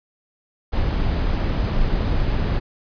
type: noise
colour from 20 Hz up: brown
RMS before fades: -20 dBFS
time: 0.72-2.6 s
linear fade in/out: 20 ms
effects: resampled to 11025 Hz